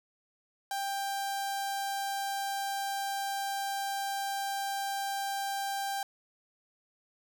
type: tone with notch filter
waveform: sawtooth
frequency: 790 Hz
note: G5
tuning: 13 cents sharp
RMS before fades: -34 dBFS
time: 0.71-6.03 s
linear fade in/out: 2 ms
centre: 2200 Hz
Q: 1.8
effects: none